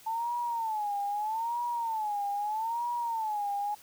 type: tone with vibrato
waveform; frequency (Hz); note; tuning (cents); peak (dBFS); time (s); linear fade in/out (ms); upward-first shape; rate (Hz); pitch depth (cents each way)
sine; 880; A5; 0; -29; 0.06-3.75; 10; sine; 0.79; 150
effects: white hiss -55 dBFS RMS until 3.82 s